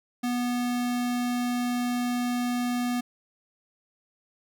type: tone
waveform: square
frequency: 244.5 Hz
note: B3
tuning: 17 cents flat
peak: -26 dBFS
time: 0.23-3.01 s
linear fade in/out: 10 ms
effects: none